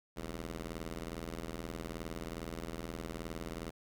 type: ring-modulated tone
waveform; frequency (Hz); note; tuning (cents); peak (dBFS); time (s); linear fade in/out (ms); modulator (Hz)
10% pulse; 82.41; E2; 0; -29; 0.16-3.71; 10; 114
effects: none